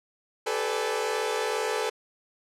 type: tone cluster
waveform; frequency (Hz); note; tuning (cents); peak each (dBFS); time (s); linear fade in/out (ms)
sawtooth; 391 / 437.1 / 499.3 / 584 / 817; G4 / A4 / B4 / D5 / G#5; -4 / -11 / +19 / -10 / -29; -33 / -25 / -28 / -33 / -33; 0.46-1.9; 10
effects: low-pass 10000 Hz 12 dB/octave